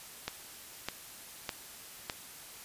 click train, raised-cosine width 0.2 ms, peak -16 dBFS, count 4, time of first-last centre 0.28-2.098 s, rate 1.65 Hz, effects white hiss -49 dBFS RMS until 2.64 s + resampled to 32000 Hz

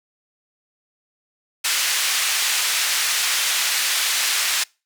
pink band-pass noise, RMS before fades -21 dBFS, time 1.64-4.64 s, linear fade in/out 10 ms, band 2000 to 11000 Hz, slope 12 dB/octave, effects noise-tail reverb RT60 0.3 s tail -26 dB re dry

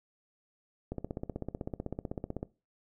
click train, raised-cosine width 2 ms, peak -22 dBFS, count 25, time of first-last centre 0.92-2.429 s, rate 15.9 Hz, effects noise-tail reverb RT60 0.3 s tail -20 dB re dry

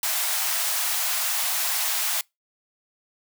white high-pass noise, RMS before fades -25 dBFS, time 0.03-2.21 s, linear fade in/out 2 ms, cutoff 620 Hz, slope 96 dB/octave, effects noise-tail reverb RT60 0.2 s tail -26 dB re dry

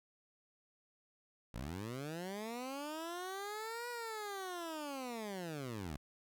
15% pulse linear two-way sweep, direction up then down, 51.91 to 487.4 to 65.8 Hz, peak -35 dBFS, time 1.54-5.97 s, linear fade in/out 5 ms, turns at 3.89 s, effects none

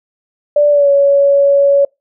sine tone with pitch glide, 586 to 561.5 Hz, D5 to C#5, -4 to +22 cents, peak -6 dBFS, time 0.56-1.85 s, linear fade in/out 5 ms, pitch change -74 cents, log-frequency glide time 0.7-0.89 s, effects noise-tail reverb RT60 0.2 s tail -26 dB re dry

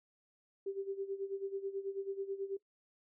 sine tone with tremolo, 392 Hz, G4, in tune, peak -34 dBFS, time 0.66-2.57 s, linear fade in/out 5 ms, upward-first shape sine, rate 9.2 Hz, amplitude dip 80%, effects noise-tail reverb RT60 0.1 s tail -18 dB re dry

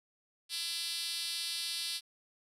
5% pulse tone with high-pass filter, 336.7 Hz, E4, 37 cents sharp, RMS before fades -37 dBFS, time 0.49-2.01 s, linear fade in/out 50 ms, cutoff 4400 Hz, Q 1.8, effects resampled to 32000 Hz + 10-bit

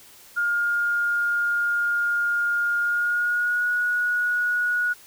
sine tone with pitch glide, 1416 to 1456.7 Hz, F6 to F#6, +23 to -27 cents, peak -20 dBFS, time 0.36-4.94 s, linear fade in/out 20 ms, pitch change +50 cents, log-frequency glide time 2.8-3.68 s, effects white hiss -49 dBFS RMS until 5.06 s

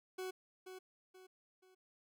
40% pulse tone with echo, 372.4 Hz, F#4, 11 cents sharp, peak -40 dBFS, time 0.18-0.31 s, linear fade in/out 10 ms, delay 480 ms, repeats 3, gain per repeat -8 dB, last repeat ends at 1.75 s, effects none

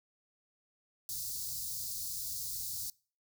white band-stop noise, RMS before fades -39 dBFS, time 1.09-2.9 s, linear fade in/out 2 ms, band 150 to 4200 Hz, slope 48 dB/octave, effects noise-tail reverb RT60 0.4 s tail -24 dB re dry

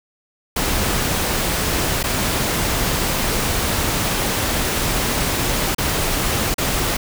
pink noise with dropouts, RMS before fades -20 dBFS, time 0.56-6.97 s, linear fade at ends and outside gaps 5 ms, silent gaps 2.03-2.038 / 5.748-5.782 / 6.543-6.581 s, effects none

